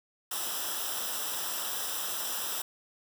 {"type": "noise with comb filter", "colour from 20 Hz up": "white", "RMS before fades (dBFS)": -34, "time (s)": [0.31, 2.62], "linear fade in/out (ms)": 5, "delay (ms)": 0.45, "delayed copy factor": -0.75, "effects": []}